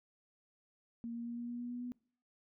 sine tone with pitch steps, 233.1 / 234.9 / 236.6 / 238.4 / 240.2 / 242 / 243.8 / 245.7 Hz, A#3 / A#3 / A#3 / A#3 / B3 / B3 / B3 / B3, 0 / +13 / +26 / +39 / -48 / -35 / -22 / -9 cents, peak -39 dBFS, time 1.04-1.92 s, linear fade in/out 0 ms, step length 110 ms, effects noise-tail reverb RT60 0.5 s tail -24 dB re dry

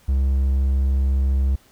triangle tone, 67.1 Hz, C2, 44 cents sharp, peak -14 dBFS, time 0.08-1.56 s, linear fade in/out 10 ms, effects pink hiss -55 dBFS RMS until 1.71 s

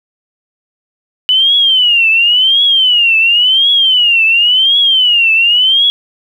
sine tone with vibrato, 2968 Hz, F#7, 5 cents sharp, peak -6 dBFS, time 1.29-5.9 s, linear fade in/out 0 ms, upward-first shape triangle, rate 0.93 Hz, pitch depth 220 cents each way, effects 7-bit

